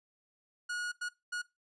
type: tone bursts at uneven times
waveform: 45% pulse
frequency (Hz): 1449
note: F#6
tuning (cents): -37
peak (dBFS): -34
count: 3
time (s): 0.69-0.92 / 1.01-1.09 / 1.32-1.42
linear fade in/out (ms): 10
effects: noise-tail reverb RT60 0.2 s tail -20 dB re dry + resampled to 22050 Hz